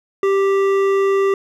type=tone with hard clipping; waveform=triangle; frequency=392 Hz; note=G4; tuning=in tune; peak=-15 dBFS; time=0.23-1.34 s; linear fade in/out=2 ms; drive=15 dB; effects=none